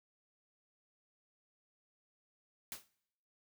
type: noise with exponential decay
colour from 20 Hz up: white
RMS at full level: -40 dBFS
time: 2.72-2.88 s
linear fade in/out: 0 ms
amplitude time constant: 33 ms
effects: noise-tail reverb RT60 0.8 s tail -23 dB re dry